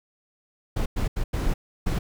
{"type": "noise bursts at uneven times", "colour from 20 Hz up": "brown", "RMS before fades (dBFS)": -24, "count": 5, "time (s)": [[0.76, 0.86], [0.96, 1.08], [1.16, 1.24], [1.33, 1.54], [1.86, 1.99]], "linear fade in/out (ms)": 10, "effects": []}